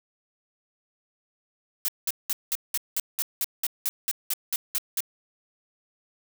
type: noise bursts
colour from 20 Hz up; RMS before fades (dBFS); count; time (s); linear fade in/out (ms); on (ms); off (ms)
blue; -26; 15; 1.85-5.005; 0; 33; 190
effects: none